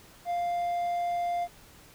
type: tone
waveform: triangle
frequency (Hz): 698.5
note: F5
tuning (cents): 0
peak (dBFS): -25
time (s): 0.25-1.48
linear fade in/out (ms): 50
effects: pink hiss -54 dBFS RMS until 1.94 s